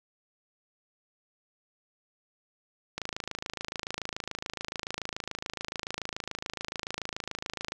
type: click train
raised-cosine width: 0.2 ms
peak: -16 dBFS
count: 129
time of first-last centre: 2.98-7.721 s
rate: 27 Hz
effects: none